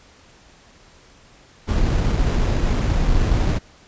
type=noise with sample-and-hold; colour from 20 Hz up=brown; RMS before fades=-18 dBFS; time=1.67-3.59 s; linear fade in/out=20 ms; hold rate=4410 Hz; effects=pink hiss -50 dBFS RMS until 3.87 s + resampled to 16000 Hz